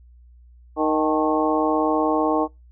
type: harmonic tone with a mistuned harmonic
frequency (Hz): 155.56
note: D#3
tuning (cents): 0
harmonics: 2 / 3 / 4 / 5 / 6 / 7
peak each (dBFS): -22 / -24 / -25 / -26 / -27 / -27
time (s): 0.76-2.48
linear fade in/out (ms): 50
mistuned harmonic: 6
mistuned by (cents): -97
effects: noise-tail reverb RT60 0.2 s tail -23 dB re dry + added 60 Hz sine -46 dBFS peak until 2.71 s

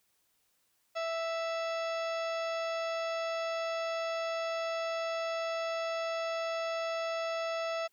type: harmonic tone with a mistuned harmonic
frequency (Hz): 659.3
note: E5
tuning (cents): 0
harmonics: 1 / 2 / 3 / 4 / 5 / 6 / 7 / 8 / 10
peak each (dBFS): -33 / -39 / -45 / -44 / -49 / -53 / -52 / -50 / -55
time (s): 0.95-7.88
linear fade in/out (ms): 20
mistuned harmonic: 5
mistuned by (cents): +40
effects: white hiss -74 dBFS RMS until 7.92 s

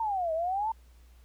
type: exponential two-way sweep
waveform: sine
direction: down then up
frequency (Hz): 924 to 628 to 916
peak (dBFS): -27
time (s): 0-0.72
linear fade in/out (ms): 5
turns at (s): 0.33
effects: added 60 Hz sine -53 dBFS peak until 1.24 s + pink hiss -66 dBFS RMS until 1.24 s

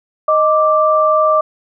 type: tone pair together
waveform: sine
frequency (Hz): 622.3 / 1174.7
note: D#5 / D6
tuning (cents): 0 / 0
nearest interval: major seventh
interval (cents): 1100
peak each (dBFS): -12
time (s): 0.28-1.41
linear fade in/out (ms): 5
effects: none

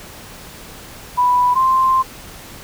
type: tone pair in turn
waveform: sine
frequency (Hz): 987.8 / 1047.1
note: B5 / C6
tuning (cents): 0 / +1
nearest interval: minor second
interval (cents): 101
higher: second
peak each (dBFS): -11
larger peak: neither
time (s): 1.17-1.55 / 1.55-2.03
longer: second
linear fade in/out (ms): 20
effects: pink hiss -37 dBFS RMS until 2.63 s

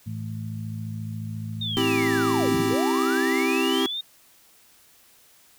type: harmonic tone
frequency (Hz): 54.3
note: A1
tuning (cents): -22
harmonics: 2 / 3 / 4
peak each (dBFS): -31 / -37 / -36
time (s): 0.06-2.75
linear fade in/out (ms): 10
type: linear two-way sweep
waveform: sine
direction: down then up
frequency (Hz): 3722 to 82.41 to 3722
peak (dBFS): -27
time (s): 1.61-4.01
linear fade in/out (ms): 5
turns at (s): 2.57
type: chord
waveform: square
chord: C major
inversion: none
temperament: equal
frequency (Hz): 261.6 / 329.6 / 392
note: C4 / E4 / G4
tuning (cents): 0 / 0 / 0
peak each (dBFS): -26 / -27 / -26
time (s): 1.77-3.86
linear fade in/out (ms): 0
effects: white hiss -56 dBFS RMS until 5.58 s

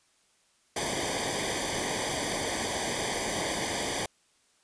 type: noise with comb filter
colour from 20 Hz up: pink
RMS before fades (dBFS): -31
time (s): 0.76-4.06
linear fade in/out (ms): 5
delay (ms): 0.74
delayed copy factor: -0.9
effects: white hiss -67 dBFS RMS until 4.63 s + resampled to 22050 Hz

